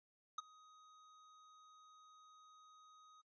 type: tone with ADSR envelope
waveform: square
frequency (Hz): 1255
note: D#6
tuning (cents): +15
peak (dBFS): -39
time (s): 0.38-3.22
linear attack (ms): 5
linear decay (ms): 20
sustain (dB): -24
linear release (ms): 16
effects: noise-tail reverb RT60 0.1 s tail -21 dB re dry + resampled to 16000 Hz